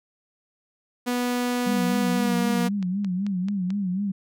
sawtooth tone with pitch glide, 245.3 to 238.7 Hz, B3 to A#3, -12 to +41 cents, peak -19 dBFS, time 1.06-2.69 s, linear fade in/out 20 ms, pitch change -47 cents, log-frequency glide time 2.14-2.36 s
sine tone with vibrato, 191.6 Hz, G3, 39 cents flat, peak -23 dBFS, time 1.66-4.12 s, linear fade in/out 10 ms, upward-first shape sine, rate 3.9 Hz, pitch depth 120 cents each way
click train, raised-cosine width 0.2 ms, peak -23 dBFS, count 9, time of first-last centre 1.95-3.704 s, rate 4.56 Hz
effects none

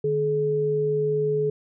sine tone pair together, 150.6 / 426 Hz, D3 / G#4, +44 / +44 cents, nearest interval octave + tritone, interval 1800 cents, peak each -28 / -21 dBFS, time 0.04-1.5 s, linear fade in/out 5 ms, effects none

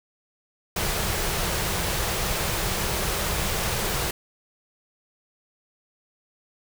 pink band-stop noise, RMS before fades -26 dBFS, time 0.76-4.11 s, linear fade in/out 5 ms, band 220 to 320 Hz, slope 96 dB/octave, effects none

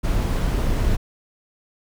brown noise, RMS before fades -20 dBFS, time 0.03-0.97 s, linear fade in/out 20 ms, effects none

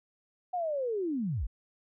sine linear sweep, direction down, 740 to 34.52 Hz, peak -29 dBFS, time 0.53-1.47 s, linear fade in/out 10 ms, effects none

